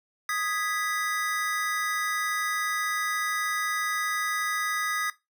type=chord; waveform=square; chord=G# minor; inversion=second; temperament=equal; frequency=1244.5 / 1661.2 / 1975.5 Hz; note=D#6 / G#6 / B6; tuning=0 / 0 / 0 cents; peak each=-31 / -33 / -32 dBFS; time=0.29-5.1 s; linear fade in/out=2 ms; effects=noise-tail reverb RT60 0.2 s tail -17 dB re dry